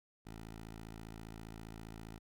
10% pulse tone, 55 Hz, A1, in tune, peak -39 dBFS, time 0.25-2.19 s, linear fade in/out 20 ms, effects none

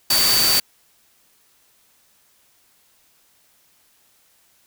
sine tone in noise, 4579 Hz, D8, 45 cents flat, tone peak -17 dBFS, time 0.1-0.6 s, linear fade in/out 5 ms, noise white, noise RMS -19 dBFS, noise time 0.1-0.6 s, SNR -1 dB, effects white hiss -59 dBFS RMS until 4.66 s

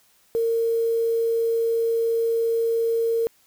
sine tone with quantisation, 458.6 Hz, A#4, 28 cents flat, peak -19 dBFS, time 0.35-3.27 s, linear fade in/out 0 ms, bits 7, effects white hiss -60 dBFS RMS until 3.46 s

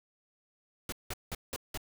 pink noise bursts, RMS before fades -37 dBFS, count 5, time 0.89-1.775 s, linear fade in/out 2 ms, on 33 ms, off 180 ms, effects none

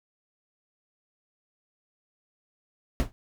brown noise with exponential decay, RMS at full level -18 dBFS, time 3-3.12 s, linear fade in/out 0 ms, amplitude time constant 25 ms, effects none

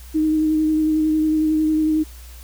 sine tone with vibrato, 311.1 Hz, D#4, in tune, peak -15 dBFS, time 0.14-2.04 s, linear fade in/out 20 ms, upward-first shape sine, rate 11 Hz, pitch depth 17 cents each way, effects added 60 Hz sine -37 dBFS peak until 2.43 s + white hiss -46 dBFS RMS until 2.43 s

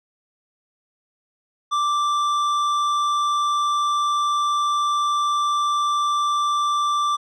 sine tone with tanh clipping, 1174.7 Hz, D6, in tune, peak -20 dBFS, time 1.71-7.17 s, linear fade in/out 20 ms, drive 11 dB, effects none

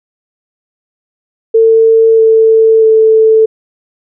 sine tone with pitch steps, 449.3 / 445.2 / 441.1 Hz, A4 / A4 / A4, +36 / +20 / +4 cents, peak -3 dBFS, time 1.54-3.46 s, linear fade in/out 10 ms, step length 640 ms, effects none

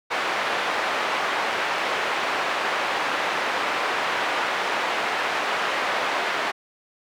pink band-pass noise, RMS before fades -25 dBFS, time 0.1-6.52 s, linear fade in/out 20 ms, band 680 to 2400 Hz, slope 12 dB/octave, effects none

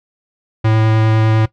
square tone with vibrato, 110.1 Hz, A2, 2 cents sharp, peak -11 dBFS, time 0.64-1.46 s, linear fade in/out 10 ms, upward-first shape triangle, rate 9.9 Hz, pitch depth 10 cents each way, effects noise-tail reverb RT60 0.1 s tail -17 dB re dry + low-pass 3000 Hz 12 dB/octave

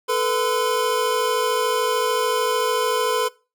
square tone cluster, 438.9 / 492.4 / 1019 Hz, A4 / B4 / C6, -4 / -5 / -46 cents, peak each -24 dBFS, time 0.08-3.29 s, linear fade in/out 20 ms, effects noise-tail reverb RT60 0.3 s tail -21 dB re dry

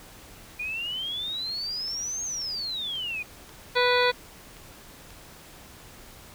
sine exponential two-way sweep, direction up then down, 2422 to 6540 to 2422 Hz, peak -29 dBFS, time 0.59-3.23 s, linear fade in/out 10 ms, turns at 2.23 s
click train, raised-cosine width 0.2 ms, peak -30 dBFS, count 7, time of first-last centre 1.88-5.106 s, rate 1.86 Hz
harmonic tone, 492.8 Hz, B4, 4 cents flat, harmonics 1 / 2 / 3 / 4 / 5 / 7 / 8 / 9, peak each -23 / -26 / -28 / -29 / -30 / -31 / -32 / -33 dBFS, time 3.75-4.12 s, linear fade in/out 20 ms
effects pink hiss -48 dBFS RMS until 6.34 s

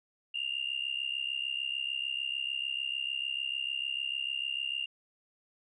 sine tone with amplitude modulation, 2806 Hz, F7, 8 cents sharp, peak -27 dBFS, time 0.34-4.86 s, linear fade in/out 10 ms, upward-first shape sine, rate 66.7 Hz, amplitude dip 90%, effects tanh soft clip ceiling -24 dBFS

